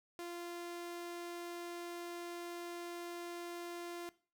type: tone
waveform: sawtooth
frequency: 346.3 Hz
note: F4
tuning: 15 cents flat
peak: -39 dBFS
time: 0.19-4.09 s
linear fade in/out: 0 ms
effects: noise-tail reverb RT60 0.4 s tail -19 dB re dry